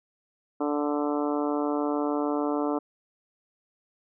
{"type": "harmonic tone", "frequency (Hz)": 146.83, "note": "D3", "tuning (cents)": 0, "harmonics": [2, 3, 4, 5, 6, 7, 8, 9], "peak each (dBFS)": [-27, -31, -33, -35, -37, -38, -39, -40], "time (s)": [0.6, 2.79], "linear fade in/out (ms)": 10, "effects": []}